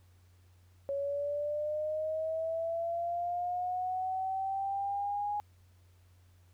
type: linear sweep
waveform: sine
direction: up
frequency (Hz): 554.4 to 830.6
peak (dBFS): -31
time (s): 0.89-5.4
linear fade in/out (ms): 0
effects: added 90 Hz sine -59 dBFS peak until 6.53 s + pink hiss -71 dBFS RMS until 6.53 s